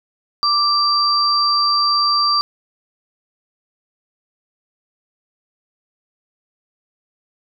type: tone pair together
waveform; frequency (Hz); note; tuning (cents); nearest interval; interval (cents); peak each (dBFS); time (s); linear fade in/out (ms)
sine; 1174.7 / 4699; D6 / D8; 0 / 0; 2 octaves; 2400; -16; 0.43-2.41; 0
effects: none